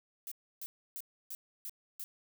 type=noise bursts; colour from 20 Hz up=violet; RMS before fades=-42 dBFS; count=6; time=0.27-2.04 s; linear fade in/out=0 ms; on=45 ms; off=300 ms; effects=none